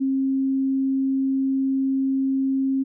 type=tone; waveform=sine; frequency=268.1 Hz; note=C4; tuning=42 cents sharp; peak=-19 dBFS; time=0-2.84 s; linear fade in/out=20 ms; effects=none